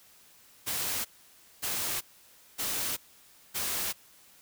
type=noise bursts; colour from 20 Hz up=white; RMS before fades=-32 dBFS; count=4; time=0.66-3.93 s; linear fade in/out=20 ms; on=390 ms; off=570 ms; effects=white hiss -58 dBFS RMS until 4.41 s